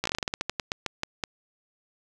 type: slowing click train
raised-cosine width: 0.2 ms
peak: -10 dBFS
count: 17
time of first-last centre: 0.04-1.238 s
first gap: 15 ms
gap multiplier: 1.19
effects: none